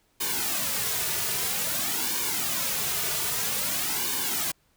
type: noise with flanger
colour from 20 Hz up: white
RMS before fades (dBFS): -28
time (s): 0.2-4.52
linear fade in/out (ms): 10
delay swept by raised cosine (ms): 1.5 to 3.8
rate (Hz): 0.51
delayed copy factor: -0.8
effects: pink hiss -67 dBFS RMS until 4.76 s